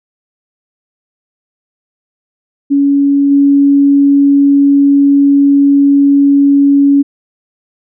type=tone with level steps; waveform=sine; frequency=281 Hz; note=C#4; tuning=24 cents sharp; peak=-6 / -4 dBFS; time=2.7-7.03 s; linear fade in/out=20 ms; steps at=3.3 s; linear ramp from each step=20 ms; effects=none